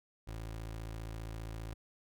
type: tone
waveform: 25% pulse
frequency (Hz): 55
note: A1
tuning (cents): 0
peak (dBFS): -37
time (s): 0.27-1.74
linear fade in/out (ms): 10
effects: none